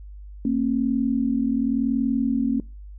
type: tone pair together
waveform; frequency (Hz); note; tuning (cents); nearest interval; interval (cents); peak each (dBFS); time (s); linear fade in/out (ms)
sine; 229.1 / 270; A#3 / C#4; -30 / -45; minor third; 285; -22; 0.45-2.6; 2
effects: noise-tail reverb RT60 0.3 s tail -25 dB re dry + added 50 Hz sine -37 dBFS peak until 2.98 s